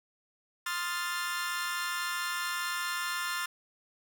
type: chord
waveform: sawtooth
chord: F dominant seventh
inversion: second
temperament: equal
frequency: 1046.5 / 1244.5 / 1396.9 / 1760 Hz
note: C6 / Eb6 / F6 / A6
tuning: 0 / 0 / 0 / 0 cents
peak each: -34 / -38 / -32 / -33 dBFS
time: 0.66-3.46 s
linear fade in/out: 5 ms
effects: none